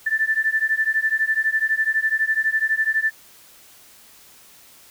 sine beating tone pair, 1760 / 1772 Hz, A6 / A6, 0 / +12 cents, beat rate 12 Hz, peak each -21 dBFS, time 0.06-3.11 s, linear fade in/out 10 ms, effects white hiss -49 dBFS RMS until 4.9 s

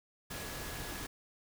sine tone in noise, 1681 Hz, G#6, 20 cents sharp, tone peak -51 dBFS, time 0.3-1.07 s, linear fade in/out 10 ms, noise pink, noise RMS -42 dBFS, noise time 0.3-1.07 s, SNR -12 dB, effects none

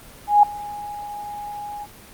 sine tone with ADSR envelope, 827 Hz, G#5, 8 cents flat, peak -7 dBFS, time 0.27-1.87 s, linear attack 160 ms, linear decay 5 ms, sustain -22 dB, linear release 41 ms, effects pink hiss -44 dBFS RMS until 2.13 s + Opus 24 kbps

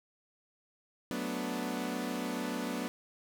sawtooth chord, B minor seventh, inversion second, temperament equal, 185 / 220 / 246.9 / 293.7 Hz, F#3 / A3 / B3 / D4, 0 / 0 / 0 / 0 cents, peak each -37 / -37 / -33 / -36 dBFS, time 1.11-2.88 s, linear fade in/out 0 ms, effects none

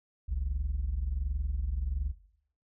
sine tone pair together, 49.28 / 70.6 Hz, G1 / C#2, +10 / +32 cents, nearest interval tritone, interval 622 cents, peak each -29 / -30 dBFS, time 0.28-2.12 s, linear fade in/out 20 ms, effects noise-tail reverb RT60 0.7 s tail -20 dB re dry + tanh soft clip ceiling -25 dBFS

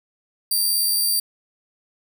10% pulse tone with amplitude modulation, 4699 Hz, D8, in tune, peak -10 dBFS, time 0.51-1.2 s, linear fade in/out 5 ms, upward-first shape sine, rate 78.5 Hz, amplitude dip 30%, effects none

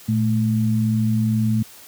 sine tone pair together, 114.8 / 217.3 Hz, A#2 / A3, -26 / -21 cents, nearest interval major seventh, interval 1105 cents, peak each -19 dBFS, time 0.08-1.63 s, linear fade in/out 10 ms, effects white hiss -44 dBFS RMS until 1.87 s + high-pass 60 Hz 12 dB/octave

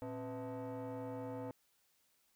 sine tone with frequency modulation, 115.6 Hz, A#2, 14 cents flat, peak -38 dBFS, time 0.02-1.51 s, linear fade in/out 0 ms, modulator 383 Hz, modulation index 1.7, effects tanh soft clip ceiling -40 dBFS + white hiss -75 dBFS RMS until 2.35 s

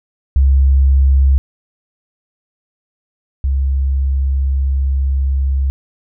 sine tone pair in turn, 67.6 / 67.6 Hz, C#2 / C#2, -43 / -43 cents, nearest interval unison, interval 0 cents, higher neither, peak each -7 / -12 dBFS, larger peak first, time 0.36-1.38 / 3.44-5.7 s, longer second, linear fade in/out 0 ms, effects none

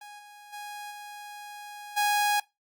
sawtooth tone with level steps, 827 Hz, G#5, 8 cents flat, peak -40 / -44 / -34 / -37 / -19 dBFS, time 0.01-2.4 s, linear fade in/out 5 ms, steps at 0.18 / 0.52 / 0.9 / 1.96 s, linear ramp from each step 20 ms, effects noise-tail reverb RT60 0.2 s tail -21 dB re dry + Opus 48 kbps

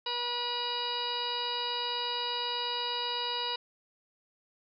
harmonic tone, 484.1 Hz, B4, 35 cents flat, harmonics 1 / 2 / 3 / 4 / 5 / 6 / 8 / 9 / 10, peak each -41 / -36 / -46 / -47 / -47 / -37 / -36 / -46 / -39 dBFS, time 0.06-3.56 s, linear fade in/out 5 ms, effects none

